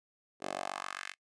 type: tone with high-pass filter sweep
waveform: 10% pulse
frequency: 47.51 Hz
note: F#1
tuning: 47 cents sharp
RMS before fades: -40 dBFS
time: 0.4-1.15 s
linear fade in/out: 50 ms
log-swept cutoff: 420 to 2100 Hz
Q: 2.2
effects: noise-tail reverb RT60 0.1 s tail -24 dB re dry + resampled to 22050 Hz